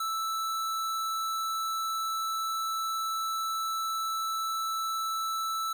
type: tone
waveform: square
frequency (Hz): 1318.5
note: E6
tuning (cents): 0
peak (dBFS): -30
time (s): 0-5.73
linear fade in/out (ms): 5
effects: 10-bit